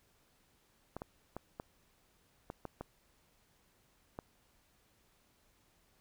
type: clicks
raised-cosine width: 1 ms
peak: -27 dBFS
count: 8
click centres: 0.966 / 1.019 / 1.366 / 1.599 / 2.501 / 2.653 / 2.81 / 4.189 s
effects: pink hiss -71 dBFS RMS until 6 s